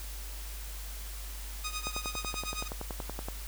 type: tone with tremolo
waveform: 10% pulse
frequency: 1244.5 Hz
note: D#6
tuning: in tune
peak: -24 dBFS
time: 1.64-2.68 s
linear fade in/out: 5 ms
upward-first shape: triangle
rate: 9.7 Hz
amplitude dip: 95%
type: click train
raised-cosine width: 1 ms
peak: -23 dBFS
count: 16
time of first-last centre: 1.87-3.285 s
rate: 10.6 Hz
effects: added 50 Hz sine -39 dBFS peak until 3.47 s + white hiss -46 dBFS RMS until 3.47 s